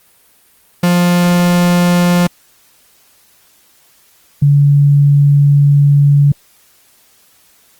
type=tone pair in turn; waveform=45% pulse / sine; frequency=175.8 / 142.98 Hz; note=F3 / D3; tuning=+12 / -46 cents; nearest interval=major third; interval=358 cents; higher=first; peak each=-8 / -5 dBFS; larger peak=second; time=0.83-2.27 / 4.42-6.32 s; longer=second; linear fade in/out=5 ms; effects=white hiss -50 dBFS RMS until 7.79 s + Opus 32 kbps